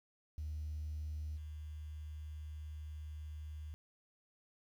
sine tone with level steps, 76.4 Hz, D#2, 31 cents flat, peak -38 / -43 dBFS, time 0.38-3.74 s, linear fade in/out 0 ms, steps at 1.36 s, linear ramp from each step 20 ms, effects tanh soft clip ceiling -34 dBFS + 11-bit

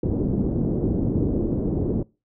white low-pass noise, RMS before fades -23 dBFS, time 0.03-2.03 s, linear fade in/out 5 ms, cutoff 370 Hz, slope 24 dB/octave, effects noise-tail reverb RT60 0.3 s tail -24 dB re dry

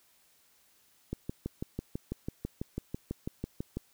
click train, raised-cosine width 3 ms, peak -21 dBFS, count 17, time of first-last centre 1.13-3.77 s, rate 6.06 Hz, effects white hiss -66 dBFS RMS until 3.93 s

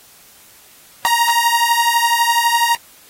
sawtooth beating tone pair, 932.3 / 944.3 Hz, A#5 / A#5, 0 / +22 cents, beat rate 12 Hz, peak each -12 dBFS, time 1.05-2.75 s, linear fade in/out 0 ms, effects white hiss -46 dBFS RMS until 3.09 s + AAC 48 kbps

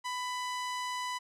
sawtooth tone with low-pass filter, 996 Hz, B5, 14 cents sharp, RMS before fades -36 dBFS, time 0.04-1.19 s, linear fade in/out 20 ms, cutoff 8700 Hz, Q 0.8, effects none

